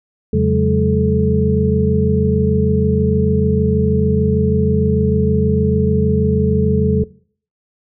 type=tone cluster; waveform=sine; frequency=84.6 / 137.8 / 183.1 / 209.6 / 431.5 Hz; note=E2 / C#3 / F#3 / G#3 / A4; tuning=+45 / -10 / -18 / +16 / -34 cents; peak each=-18 dBFS; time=0.33-7.04 s; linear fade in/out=5 ms; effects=noise-tail reverb RT60 0.5 s tail -20 dB re dry